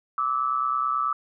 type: tone pair together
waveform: sine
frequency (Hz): 1167.8 / 1297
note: D6 / E6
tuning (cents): -10 / -28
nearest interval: major second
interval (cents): 182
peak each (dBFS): -25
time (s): 0.18-1.13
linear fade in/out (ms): 2
effects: none